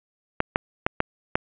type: clicks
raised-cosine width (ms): 0.5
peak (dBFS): -4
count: 5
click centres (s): 0.404 / 0.559 / 0.865 / 1.004 / 1.355
effects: resampled to 8000 Hz + 7-bit